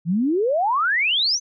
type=exponential sweep; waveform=sine; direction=up; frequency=155.56 to 6310 Hz; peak=-17 dBFS; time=0.05-1.4 s; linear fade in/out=50 ms; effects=none